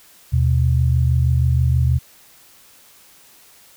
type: tone pair together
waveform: sine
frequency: 78.8 / 125.09 Hz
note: D#2 / B2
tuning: +23 / +23 cents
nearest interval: minor sixth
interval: 800 cents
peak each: -16 dBFS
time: 0.32-1.99 s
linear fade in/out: 20 ms
effects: white hiss -49 dBFS RMS until 3.76 s